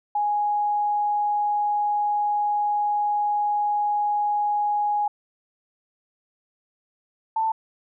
sine tone pair in turn, 830 / 887.1 Hz, G#5 / A5, -1 / +14 cents, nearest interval minor second, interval 115 cents, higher second, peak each -20 dBFS, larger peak neither, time 0.15-5.08 / 7.36-7.52 s, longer first, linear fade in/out 5 ms, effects none

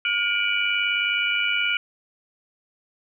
sine tone cluster, 1424 / 2301 / 2400 / 2944 Hz, F6 / D7 / D7 / F#7, +33 / -36 / +37 / -9 cents, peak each -26 dBFS, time 0.05-1.77 s, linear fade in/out 2 ms, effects none

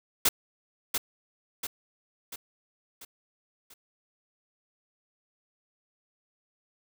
white noise with echo, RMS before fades -22 dBFS, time 0.25-0.29 s, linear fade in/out 5 ms, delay 690 ms, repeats 5, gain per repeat -6 dB, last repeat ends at 3.74 s, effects none

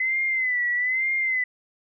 sine tone with vibrato, 2026 Hz, B6, 44 cents sharp, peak -21 dBFS, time 0-1.44 s, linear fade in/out 5 ms, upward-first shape sine, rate 1.1 Hz, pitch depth 77 cents each way, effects none

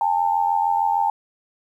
sine tone pair together, 811.4 / 898 Hz, G#5 / A5, -41 / +35 cents, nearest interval major second, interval 176 cents, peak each -20 dBFS, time 0.01-1.1 s, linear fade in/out 2 ms, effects 9-bit

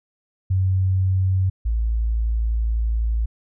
sine tone pair in turn, 94.1 / 55.95 Hz, F#2 / A1, +30 / +30 cents, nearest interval major sixth, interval 900 cents, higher first, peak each -16 / -18 dBFS, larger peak first, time 0.5-1.5 / 1.65-3.26 s, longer second, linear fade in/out 10 ms, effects none

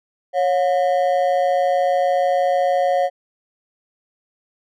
triangle ring-modulated tone, 635 Hz, D#5, 35 cents sharp, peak -10 dBFS, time 0.33-3.1 s, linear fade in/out 50 ms, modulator 83.2 Hz, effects none

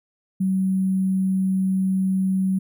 sine tone with sample-and-hold, 189.5 Hz, F#3, 42 cents sharp, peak -18 dBFS, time 0.4-2.59 s, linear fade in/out 10 ms, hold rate 11025 Hz, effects none

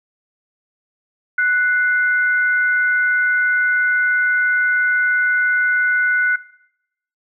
sine tone pair together, 1481 / 2093 Hz, F#6 / C7, +1 / 0 cents, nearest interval tritone, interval 599 cents, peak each -14 / -23 dBFS, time 1.38-6.36 s, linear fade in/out 5 ms, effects noise-tail reverb RT60 0.8 s tail -20 dB re dry

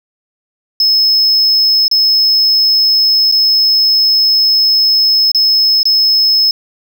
triangle tone with dropouts, 5190 Hz, E8, 28 cents flat, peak -6 dBFS, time 0.8-6.51 s, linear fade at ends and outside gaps 2 ms, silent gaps 1.881-1.913 / 3.315-3.322 / 5.317-5.347 / 5.831-5.854 s, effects none

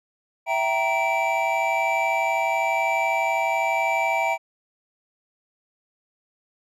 triangle tone cluster, 663 / 775 / 939 / 2324 Hz, E5 / G5 / A#5 / D7, +10 / -20 / +12 / -19 cents, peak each -24 dBFS, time 0.46-4.38 s, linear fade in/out 50 ms, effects none

